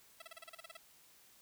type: tone bursts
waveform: 10% pulse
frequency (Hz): 659.3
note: E5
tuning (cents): 0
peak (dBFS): -39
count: 11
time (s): 0.2-0.77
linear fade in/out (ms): 5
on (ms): 20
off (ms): 35
effects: white hiss -64 dBFS RMS until 1.41 s